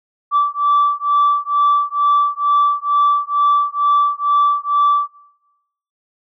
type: beating tone pair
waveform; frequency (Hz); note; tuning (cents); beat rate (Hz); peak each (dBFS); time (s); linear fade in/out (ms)
sine; 1160 / 1162.2; D6 / D6; -22 / -18; 2.2; -14; 0.31-5.1; 50
effects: noise-tail reverb RT60 0.9 s tail -20 dB re dry + tanh soft clip ceiling -7 dBFS